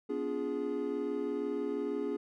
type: chord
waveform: triangle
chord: B diminished seventh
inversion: none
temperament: equal with one note detuned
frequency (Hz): 246.9 / 286.8 / 349.2 / 415.3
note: B3 / D4 / F4 / Ab4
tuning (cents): 0 / -41 / 0 / 0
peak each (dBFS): -38 / -35 / -39 / -33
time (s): 0.09-2.17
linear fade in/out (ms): 10
effects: none